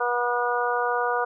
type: harmonic tone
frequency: 242.5 Hz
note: B3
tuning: 31 cents flat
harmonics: 2 / 3 / 4 / 5 / 6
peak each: -27 / -28 / -28 / -29 / -29 dBFS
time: 0-1.25 s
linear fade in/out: 10 ms
effects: none